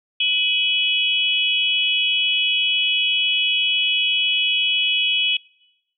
sine tone cluster, 2530 / 2978 / 3324 Hz, D#7 / F#7 / G#7, +28 / +11 / +1 cents, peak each -21 dBFS, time 0.2-5.37 s, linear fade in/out 5 ms, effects noise-tail reverb RT60 1.0 s tail -25 dB re dry

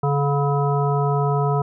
harmonic tone with a mistuned harmonic, 142.5 Hz, C#3, 48 cents sharp, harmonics 1 / 3 / 5 / 7 / 9, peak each -19 / -24 / -26 / -27 / -29 dBFS, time 0.03-1.62 s, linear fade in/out 5 ms, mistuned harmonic 7, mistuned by -22 cents, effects none

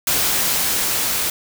white noise with level ramp, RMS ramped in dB -18 to -21 dBFS, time 0.07-1.3 s, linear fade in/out 2 ms, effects none

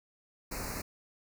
pink band-stop noise, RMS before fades -38 dBFS, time 0.51-0.82 s, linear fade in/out 10 ms, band 2600 to 4100 Hz, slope 96 dB/octave, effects none

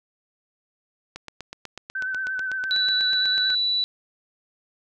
click train, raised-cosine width 0.2 ms, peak -18 dBFS, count 20, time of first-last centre 1.16-3.503 s, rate 8.11 Hz
sine tone with vibrato, 1527 Hz, G6, 46 cents flat, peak -25 dBFS, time 1.95-3.55 s, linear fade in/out 5 ms, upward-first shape sine, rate 8.7 Hz, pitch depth 32 cents each way
sine tone, 3951 Hz, B7, in tune, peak -20 dBFS, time 2.71-3.84 s, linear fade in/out 0 ms
effects none

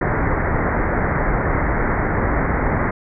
pink low-pass noise, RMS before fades -19 dBFS, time 0.01-2.91 s, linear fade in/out 5 ms, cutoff 2100 Hz, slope 96 dB/octave, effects none

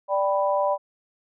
sine chord, G major, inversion second, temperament equal, 587.3 / 784 / 987.8 Hz, D5 / G5 / B5, 0 / 0 / 0 cents, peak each -22 / -27 / -25 dBFS, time 0.08-0.78 s, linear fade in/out 50 ms, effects none

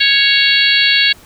harmonic tone, 554 Hz, C#5, 1 cent flat, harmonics 3 / 4 / 5 / 6 / 7 / 8, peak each -16 / -16 / -16 / -16 / -16 / -16 dBFS, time 0-1.13 s, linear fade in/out 10 ms, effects pink hiss -43 dBFS RMS until 1.25 s

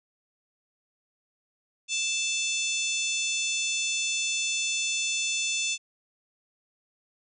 harmonic tone, 880 Hz, A5, in tune, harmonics 3 / 4 / 5 / 6 / 7 / 8 / 9 / 10, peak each -30 / -32 / -40 / -39 / -33 / -34 / -43 / -44 dBFS, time 1.88-5.78 s, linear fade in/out 50 ms, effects none

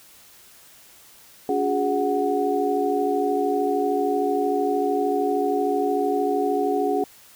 sine tone cluster, 283.8 / 360.4 / 413.5 / 739 Hz, C#4 / F#4 / G#4 / F#5, +41 / -45 / -8 / -2 cents, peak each -26 / -28 / -23 / -25 dBFS, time 1.49-7.04 s, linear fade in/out 2 ms, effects white hiss -50 dBFS RMS until 7.35 s

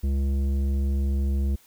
triangle tone with tanh clipping, 68.7 Hz, C#2, 15 cents flat, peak -23 dBFS, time 0.03-1.56 s, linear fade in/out 10 ms, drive 15 dB, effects white hiss -57 dBFS RMS until 1.66 s

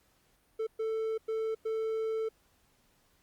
triangle tone bursts at uneven times, 443 Hz, A4, 12 cents sharp, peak -28 dBFS, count 4, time 0.59-0.67 / 0.79-1.18 / 1.28-1.55 / 1.65-2.29 s, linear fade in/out 10 ms, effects pink hiss -69 dBFS RMS until 3.22 s + Opus 48 kbps

